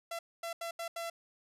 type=tone bursts at uneven times; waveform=sawtooth; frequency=674 Hz; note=E5; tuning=38 cents sharp; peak=-33 dBFS; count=5; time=0.11-0.19 / 0.43-0.53 / 0.61-0.71 / 0.79-0.88 / 0.96-1.1 s; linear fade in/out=5 ms; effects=resampled to 32000 Hz + 11-bit